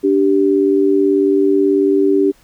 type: tone pair together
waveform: sine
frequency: 291.7 / 390 Hz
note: D4 / G4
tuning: -12 / -9 cents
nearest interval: perfect fourth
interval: 503 cents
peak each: -14 / -12 dBFS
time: 0.03-2.32 s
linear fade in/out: 20 ms
effects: pink hiss -52 dBFS RMS until 2.43 s